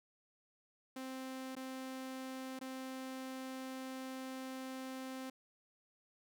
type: tone with dropouts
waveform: sawtooth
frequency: 261.6 Hz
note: C4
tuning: in tune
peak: -39 dBFS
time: 0.96-5.3 s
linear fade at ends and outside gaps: 5 ms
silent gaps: 1.553-1.565 / 2.591-2.611 s
effects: none